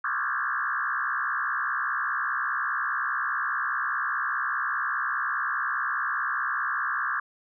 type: tone with frequency modulation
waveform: sine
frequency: 1396.9 Hz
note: F6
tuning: in tune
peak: -25 dBFS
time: 0.04-7.2 s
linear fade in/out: 5 ms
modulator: 64.9 Hz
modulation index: 4.8
effects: none